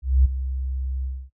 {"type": "tone with ADSR envelope", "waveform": "sine", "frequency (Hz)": 65.41, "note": "C2", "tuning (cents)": 0, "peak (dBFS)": -11, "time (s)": [0.02, 1.3], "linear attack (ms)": 230, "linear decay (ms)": 12, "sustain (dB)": -13, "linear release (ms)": 260, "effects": ["noise-tail reverb RT60 0.1 s tail -21 dB re dry"]}